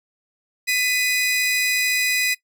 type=tone pair together; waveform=sawtooth; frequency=2002 / 2489 Hz; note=B6 / D#7; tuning=+23 / 0 cents; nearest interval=major third; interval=377 cents; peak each=-18 dBFS; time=0.67-2.35 s; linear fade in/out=20 ms; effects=noise-tail reverb RT60 0.1 s tail -20 dB re dry